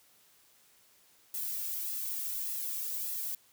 violet noise with flanger, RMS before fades -36 dBFS, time 1.34-3.35 s, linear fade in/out 2 ms, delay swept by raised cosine 1.3 to 2.01 ms, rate 1.7 Hz, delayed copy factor -0.6, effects white hiss -64 dBFS RMS until 3.52 s + high-pass 60 Hz 12 dB/octave

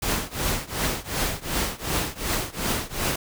pink noise with tremolo, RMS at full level -23 dBFS, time 0.02-3.16 s, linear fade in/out 5 ms, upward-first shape triangle, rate 2.7 Hz, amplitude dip 95%, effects none

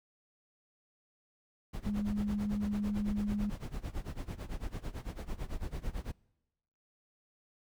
brown noise with tremolo, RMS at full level -36 dBFS, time 1.73-6.12 s, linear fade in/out 10 ms, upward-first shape sine, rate 9 Hz, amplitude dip 90%
sine tone, 206.4 Hz, G#3, 10 cents flat, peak -31 dBFS, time 1.86-3.5 s, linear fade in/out 5 ms
effects noise-tail reverb RT60 1.0 s tail -25 dB re dry

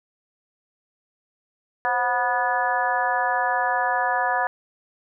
harmonic tone with a mistuned harmonic, 244.9 Hz, B3, 14 cents flat, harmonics 2 / 3 / 4 / 5 / 6 / 7, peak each -31 / -24 / -25 / -31 / -31 / -26 dBFS, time 1.85-4.47 s, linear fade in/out 0 ms, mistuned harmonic 2, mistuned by +120 cents, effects none

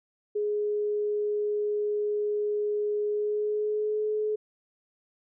sine tone with pitch glide, 417.4 to 426.7 Hz, G#4 to G#4, +9 to +47 cents, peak -25 dBFS, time 0.35-4.36 s, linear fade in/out 10 ms, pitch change +38 cents, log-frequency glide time 3.08-4.04 s, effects none

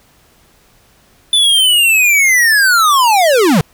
square linear sweep, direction down, 3520 to 133.2 Hz, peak -8 dBFS, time 1.33-3.61 s, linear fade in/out 2 ms, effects pink hiss -50 dBFS RMS until 3.73 s

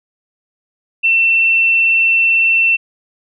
sine tone, 2691 Hz, E7, 35 cents sharp, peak -9 dBFS, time 1.03-2.77 s, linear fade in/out 20 ms, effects none

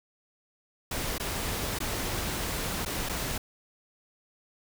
pink noise with dropouts, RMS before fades -32 dBFS, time 0.91-3.38 s, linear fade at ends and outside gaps 5 ms, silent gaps 1.182-1.198 / 1.788-1.802 / 2.851-2.859 / 3.09-3.094 s, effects none

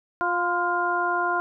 harmonic tone with a mistuned harmonic, 352.1 Hz, F4, 14 cents sharp, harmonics 1 / 2 / 3 / 4, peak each -30 / -27 / -26 / -26 dBFS, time 0.21-1.4 s, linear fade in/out 0 ms, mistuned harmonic 3, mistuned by -33 cents, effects none

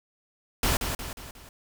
pink noise with echo, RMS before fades -24 dBFS, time 0.63-0.77 s, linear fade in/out 2 ms, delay 180 ms, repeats 4, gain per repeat -6 dB, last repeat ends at 1.49 s, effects none

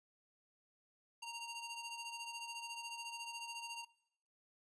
sawtooth ring-modulated tone, 1854 Hz, A#6, 10 cents flat, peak -38 dBFS, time 1.22-3.85 s, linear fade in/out 10 ms, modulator 920 Hz, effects noise-tail reverb RT60 0.7 s tail -20 dB re dry + resampled to 22050 Hz

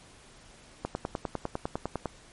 click train, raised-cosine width 1 ms, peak -16 dBFS, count 13, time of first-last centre 0.85-2.057 s, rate 9.94 Hz, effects pink hiss -54 dBFS RMS until 2.32 s + MP3 48 kbps

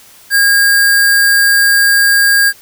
sine tone with sample-and-hold, 1626 Hz, G#6, 37 cents flat, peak -6 dBFS, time 0.3-2.53 s, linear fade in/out 50 ms, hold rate 6300 Hz, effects white hiss -41 dBFS RMS until 2.61 s

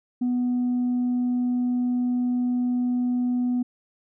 sine tone, 246.9 Hz, B3, in tune, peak -19 dBFS, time 0.21-3.63 s, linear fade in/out 10 ms, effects tanh soft clip ceiling -19 dBFS

